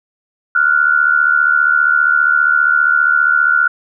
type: tone pair together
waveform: sine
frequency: 1396.9 / 1471.9 Hz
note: F6 / F#6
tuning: 0 / -9 cents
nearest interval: minor second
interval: 91 cents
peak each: -12 dBFS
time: 0.55-3.68 s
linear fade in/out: 5 ms
effects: none